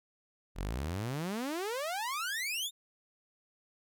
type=exponential sweep; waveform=sawtooth; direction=up; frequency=40.41 to 3728 Hz; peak=-30 dBFS; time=0.55-2.71 s; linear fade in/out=50 ms; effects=none